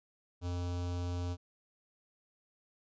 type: tone with notch filter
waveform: square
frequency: 88.3 Hz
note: F2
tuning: 20 cents sharp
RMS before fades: -36 dBFS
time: 0.41-1.37 s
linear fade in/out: 50 ms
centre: 1900 Hz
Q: 1.3
effects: resampled to 16000 Hz